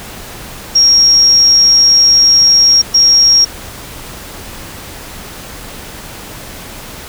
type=tone bursts at uneven times; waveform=sine; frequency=5588 Hz; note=F8; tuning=in tune; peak=-4 dBFS; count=2; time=0.75-2.82 / 2.94-3.45 s; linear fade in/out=10 ms; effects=pink hiss -29 dBFS RMS until 7.08 s